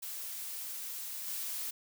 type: noise with level steps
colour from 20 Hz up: blue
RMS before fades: -41 / -38 dBFS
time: 0.02-1.71 s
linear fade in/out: 10 ms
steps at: 1.26 s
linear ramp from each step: 20 ms
effects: none